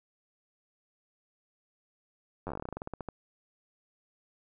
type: slowing click train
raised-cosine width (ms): 1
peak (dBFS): -23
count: 19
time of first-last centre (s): 2.47-3.087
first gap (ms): 10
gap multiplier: 1.13
effects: none